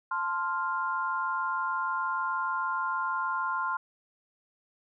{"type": "chord", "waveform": "sine", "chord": "F major", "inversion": "first", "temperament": "equal", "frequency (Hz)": [880, 1046.5, 1396.9], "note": ["A5", "C6", "F6"], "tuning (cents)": [0, 0, 0], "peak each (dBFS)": [-36, -30, -32], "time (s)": [0.11, 3.77], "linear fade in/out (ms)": 5, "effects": []}